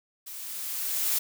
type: noise with level ramp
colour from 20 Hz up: blue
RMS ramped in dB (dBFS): -41 to -25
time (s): 0.26-1.19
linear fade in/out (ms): 10
effects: none